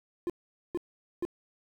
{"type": "tone bursts", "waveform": "triangle", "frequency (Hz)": 349.2, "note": "F4", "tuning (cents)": 0, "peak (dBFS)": -26, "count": 3, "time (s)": [0.27, 1.251], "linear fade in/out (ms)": 0, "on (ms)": 27, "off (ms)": 450, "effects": ["10-bit"]}